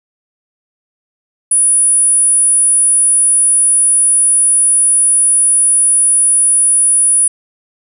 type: tone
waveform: sine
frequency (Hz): 9800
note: D#9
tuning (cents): -27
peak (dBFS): -7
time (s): 1.51-7.28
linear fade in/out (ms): 5
effects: none